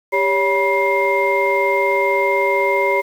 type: tone cluster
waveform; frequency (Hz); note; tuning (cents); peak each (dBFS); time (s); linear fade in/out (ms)
sine; 395.8 / 560 / 969 / 2111; G4 / C#5 / B5 / C7; +17 / +18 / -33 / +15; -19; 0.12-3.02; 20
effects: tanh soft clip ceiling -5 dBFS + 7-bit